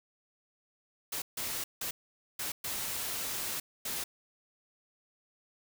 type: noise bursts at uneven times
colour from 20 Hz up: white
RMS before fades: -36 dBFS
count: 6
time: 1.12-1.22 / 1.37-1.64 / 1.81-1.91 / 2.39-2.52 / 2.64-3.6 / 3.85-4.04 s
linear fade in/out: 5 ms
effects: none